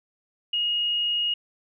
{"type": "tone", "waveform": "sine", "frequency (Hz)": 2872, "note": "F7", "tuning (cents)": 48, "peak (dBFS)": -22, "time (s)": [0.53, 1.34], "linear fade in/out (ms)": 5, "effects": []}